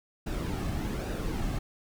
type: noise with flanger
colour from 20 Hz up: brown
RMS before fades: -32 dBFS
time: 0.26-1.59 s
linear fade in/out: 10 ms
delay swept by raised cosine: 0.92 to 2.12 ms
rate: 1.2 Hz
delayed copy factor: -0.5
effects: none